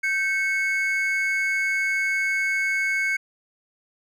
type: tone pair together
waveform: triangle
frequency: 1558 / 2203 Hz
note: G6 / C#7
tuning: -11 / -11 cents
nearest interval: tritone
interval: 600 cents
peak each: -24 / -21 dBFS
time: 0.03-3.17 s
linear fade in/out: 10 ms
effects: none